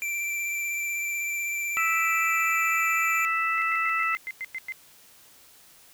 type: tone with vibrato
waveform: square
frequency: 2349 Hz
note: D7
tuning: in tune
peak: -28 dBFS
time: 0.02-3.25 s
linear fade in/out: 0 ms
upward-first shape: square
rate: 16 Hz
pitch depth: 13 cents each way
type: harmonic tone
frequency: 659.3 Hz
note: E5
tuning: in tune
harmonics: 2 / 3 / 4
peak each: -26 / -28 / -29 dBFS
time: 1.77-4.15 s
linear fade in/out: 0 ms
type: tone bursts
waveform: sine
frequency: 2073 Hz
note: C7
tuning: 17 cents flat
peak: -30 dBFS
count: 9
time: 3.58-4.722 s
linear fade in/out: 0 ms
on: 38 ms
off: 100 ms
effects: white hiss -54 dBFS RMS until 5.93 s